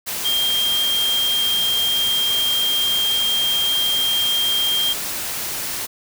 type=tone in noise; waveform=sine; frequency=3200 Hz; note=G7; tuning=35 cents sharp; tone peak=-17 dBFS; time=0.24-4.94 s; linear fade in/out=20 ms; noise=white; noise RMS=-26 dBFS; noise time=0.06-5.87 s; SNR=+6 dB; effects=none